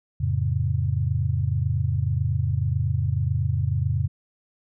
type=chord; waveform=sine; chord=F augmented; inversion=none; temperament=just; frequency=87.31 / 109.13 / 136.42 Hz; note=F2 / A2 / C#3; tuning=0 / -14 / -27 cents; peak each=-25 dBFS; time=0.2-4.08 s; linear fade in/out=10 ms; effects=none